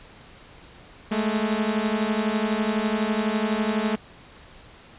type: beating tone pair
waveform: sawtooth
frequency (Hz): 210 / 222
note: G#3 / A3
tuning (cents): +19 / +16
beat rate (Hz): 12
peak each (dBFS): -21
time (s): 1.11-3.96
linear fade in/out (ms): 10
effects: pink hiss -48 dBFS RMS until 4.98 s + resampled to 8000 Hz